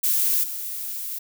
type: noise with level steps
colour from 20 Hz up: violet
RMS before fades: -21 / -31 dBFS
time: 0.03-1.19 s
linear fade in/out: 10 ms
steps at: 0.43 s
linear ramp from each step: 10 ms
effects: none